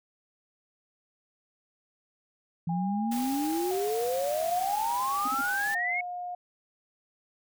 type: exponential sweep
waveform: sine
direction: up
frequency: 164.81 to 2217 Hz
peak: -27 dBFS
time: 2.67-6.01 s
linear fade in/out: 5 ms
type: tone with vibrato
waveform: sine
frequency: 761 Hz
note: F#5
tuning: 48 cents sharp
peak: -33 dBFS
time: 2.69-6.35 s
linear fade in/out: 5 ms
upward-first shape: square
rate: 0.49 Hz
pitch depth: 110 cents each way
type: noise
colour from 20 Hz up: white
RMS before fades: -40 dBFS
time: 3.11-5.75 s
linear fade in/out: 10 ms
type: tone bursts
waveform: triangle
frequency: 264.8 Hz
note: C4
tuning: 21 cents sharp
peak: -32 dBFS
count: 3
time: 5.25-5.414 s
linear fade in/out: 5 ms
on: 30 ms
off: 37 ms
effects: none